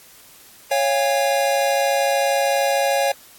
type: chord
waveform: square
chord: Db major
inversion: none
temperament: equal with one note detuned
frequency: 554.4 / 698.5 / 811.6 Hz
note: Db5 / F5 / Ab5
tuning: 0 / 0 / -40 cents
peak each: -20 / -24 / -23 dBFS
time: 0.71-3.12 s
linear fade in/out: 5 ms
effects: white hiss -47 dBFS RMS until 3.38 s + AAC 64 kbps